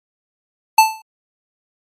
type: tone with exponential decay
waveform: square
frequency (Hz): 880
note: A5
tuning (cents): 0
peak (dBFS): -4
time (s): 0.78-1.02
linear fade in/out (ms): 5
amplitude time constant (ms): 51
effects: MP3 64 kbps